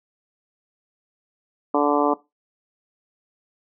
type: harmonic tone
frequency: 145.8 Hz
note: D3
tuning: 12 cents flat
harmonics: 2 / 3 / 4 / 5 / 6 / 7 / 8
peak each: -21 / -23 / -24 / -25 / -26 / -26 / -27 dBFS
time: 1.74-2.14 s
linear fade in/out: 5 ms
effects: noise-tail reverb RT60 0.2 s tail -18 dB re dry